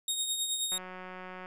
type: tone with tremolo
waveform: 20% pulse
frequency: 3729 Hz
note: A#7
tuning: in tune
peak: -22 dBFS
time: 0.08-0.78 s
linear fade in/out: 2 ms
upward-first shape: triangle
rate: 9.5 Hz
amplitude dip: 55%
type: click train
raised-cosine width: 0.5 ms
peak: -29 dBFS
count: 137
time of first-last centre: 0.72-1.459 s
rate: 184 Hz
effects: none